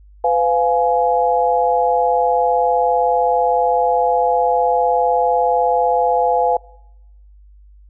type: chord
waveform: sine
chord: F diminished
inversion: second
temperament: just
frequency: 502.9 / 698.5 / 838.1 Hz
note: Cb5 / F5 / Ab5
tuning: +31 / 0 / +16 cents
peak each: -17 dBFS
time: 0.24-6.57 s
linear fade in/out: 5 ms
effects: noise-tail reverb RT60 0.9 s tail -24 dB re dry + added 50 Hz sine -42 dBFS peak until 7.89 s